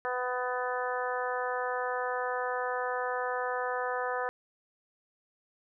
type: harmonic tone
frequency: 250 Hz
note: B3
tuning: 21 cents sharp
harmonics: 2 / 3 / 4 / 5 / 6 / 7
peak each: -34 / -36 / -37 / -38 / -39 / -39 dBFS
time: 0.05-4.29 s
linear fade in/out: 0 ms
effects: none